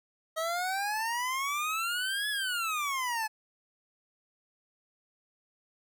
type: exponential two-way sweep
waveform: 25% pulse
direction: up then down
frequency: 633 to 1717 to 852 Hz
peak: -26 dBFS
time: 0.36-3.28 s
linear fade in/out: 20 ms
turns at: 2.29 s
effects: none